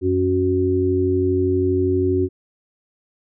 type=harmonic tone; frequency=92.5 Hz; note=F#2; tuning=in tune; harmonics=1 / 3 / 4; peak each=-22 / -22 / -18 dBFS; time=0.01-2.29 s; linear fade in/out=50 ms; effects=none